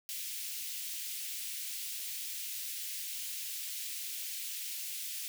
white high-pass noise, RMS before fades -40 dBFS, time 0.09-5.28 s, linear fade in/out 0 ms, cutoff 2300 Hz, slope 24 dB/octave, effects none

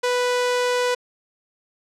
sawtooth tone, 493.9 Hz, B4, in tune, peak -15 dBFS, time 0.03-0.95 s, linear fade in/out 10 ms, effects low-pass 8000 Hz 12 dB/octave

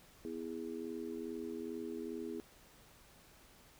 harmonic tone, 82.41 Hz, E2, in tune, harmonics 3 / 4 / 5, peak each -45 / -44 / -44 dBFS, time 0.25-2.4 s, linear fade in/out 0 ms, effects pink hiss -62 dBFS RMS until 3.79 s

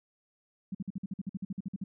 sine tone bursts, 192.2 Hz, G3, 34 cents flat, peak -32 dBFS, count 15, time 0.72-1.84 s, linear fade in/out 5 ms, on 28 ms, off 50 ms, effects none

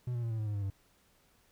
triangle tone with pitch steps, 123.47 / 119.4 / 115.47 / 111.66 / 107.98 / 104.43 / 100.99 / 97.66 Hz, B2 / A#2 / A#2 / A2 / A2 / G#2 / G#2 / G2, 0 / +42 / -16 / +26 / -32 / +10 / -48 / -6 cents, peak -30 dBFS, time 0.07-0.702 s, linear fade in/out 5 ms, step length 79 ms, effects pink hiss -68 dBFS RMS until 1.51 s

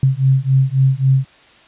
sine beating tone pair, 131.7 / 135.4 Hz, C3 / C#3, +12 / -40 cents, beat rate 3.7 Hz, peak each -14 / -14 dBFS, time 0.03-1.25 s, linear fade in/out 2 ms, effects white hiss -47 dBFS RMS until 1.67 s + resampled to 8000 Hz

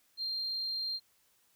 sine tone, 4186 Hz, C8, in tune, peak -32 dBFS, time 0.17-1 s, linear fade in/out 50 ms, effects tanh soft clip ceiling -28 dBFS + white hiss -70 dBFS RMS until 1.55 s

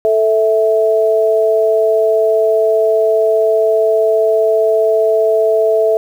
sine tone pair together, 440 / 655.1 Hz, A4 / E5, 0 / -11 cents, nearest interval perfect fifth, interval 689 cents, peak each -12 dBFS, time 0.05-5.97 s, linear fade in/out 0 ms, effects 7-bit

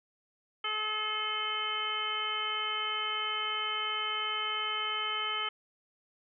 harmonic tone with a mistuned harmonic, 428.5 Hz, A4, 46 cents flat, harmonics 1 / 2 / 3 / 4 / 5 / 6 / 7, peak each -46 / -44 / -35 / -45 / -38 / -45 / -34 dBFS, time 0.64-5.49 s, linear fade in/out 5 ms, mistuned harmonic 7, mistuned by +36 cents, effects none

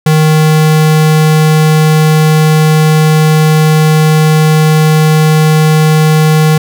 square tone, 155.56 Hz, D#3, in tune, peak -5 dBFS, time 0.06-6.58 s, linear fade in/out 5 ms, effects none

